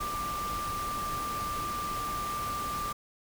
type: tone in noise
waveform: sine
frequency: 1184 Hz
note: D6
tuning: 14 cents sharp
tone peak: -32 dBFS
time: 0-2.93 s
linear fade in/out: 10 ms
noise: pink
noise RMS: -39 dBFS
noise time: 0-2.93 s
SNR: +4 dB
effects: none